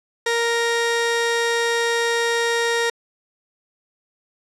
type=tone pair together; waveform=sawtooth; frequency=466.6 / 933.2 Hz; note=A#4 / A#5; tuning=+2 / +2 cents; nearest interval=octave; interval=1200 cents; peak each=-16 dBFS; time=0.26-2.9 s; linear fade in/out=5 ms; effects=low-pass 8000 Hz 12 dB/octave